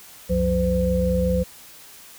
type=tone cluster; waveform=sine; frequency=66.3 / 91.8 / 179.7 / 510 Hz; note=C2 / F#2 / F3 / C5; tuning=+23 / -13 / +50 / -44 cents; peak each=-24 / -30 / -22 / -22 dBFS; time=0.29-1.44 s; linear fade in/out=20 ms; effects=white hiss -45 dBFS RMS until 2.18 s